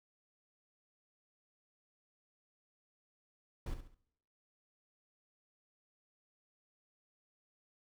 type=noise with echo; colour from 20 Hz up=brown; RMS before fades=-38 dBFS; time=3.66-3.74 s; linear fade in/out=5 ms; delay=69 ms; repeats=3; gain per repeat=-9 dB; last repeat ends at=3.947 s; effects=noise-tail reverb RT60 0.8 s tail -22 dB re dry